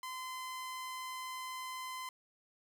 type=tone; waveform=sawtooth; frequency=1028 Hz; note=C6; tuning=31 cents flat; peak=-37 dBFS; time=0.03-2.09 s; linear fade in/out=2 ms; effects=none